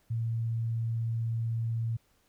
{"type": "tone", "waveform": "sine", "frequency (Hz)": 114.5, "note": "A#2", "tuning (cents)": -31, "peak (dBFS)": -28, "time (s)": [0.1, 1.97], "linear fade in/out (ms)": 10, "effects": ["pink hiss -69 dBFS RMS until 2.28 s"]}